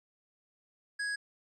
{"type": "tone", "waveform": "square", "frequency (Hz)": 1661.2, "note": "G#6", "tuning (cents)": 0, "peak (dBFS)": -33, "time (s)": [0.99, 1.16], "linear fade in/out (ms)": 10, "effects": ["resampled to 24000 Hz"]}